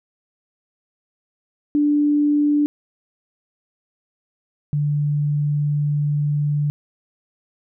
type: tone pair in turn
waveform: sine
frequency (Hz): 293.7 / 146.85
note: D4 / D3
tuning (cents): 0 / 0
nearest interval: octave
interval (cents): 1200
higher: first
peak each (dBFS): -14 / -17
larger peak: first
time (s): 1.75-2.66 / 4.73-6.7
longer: second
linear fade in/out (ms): 0
effects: none